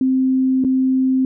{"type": "tone with dropouts", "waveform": "sine", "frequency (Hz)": 261.1, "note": "C4", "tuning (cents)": -3, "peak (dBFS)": -13, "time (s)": [0.01, 1.25], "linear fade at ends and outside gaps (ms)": 2, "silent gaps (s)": [0.64, 0.647], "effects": []}